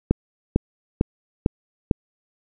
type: click train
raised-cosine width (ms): 3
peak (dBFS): -3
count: 5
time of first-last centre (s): 0.11-1.912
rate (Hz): 2.22
effects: none